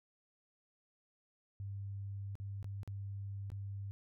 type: tone with dropouts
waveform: sine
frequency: 99.3 Hz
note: G2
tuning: 23 cents sharp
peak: -40 dBFS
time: 1.6-3.91 s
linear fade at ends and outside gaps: 0 ms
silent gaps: 2.354-2.4 / 2.628-2.644 / 2.832-2.876 / 3.502-3.518 s
effects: none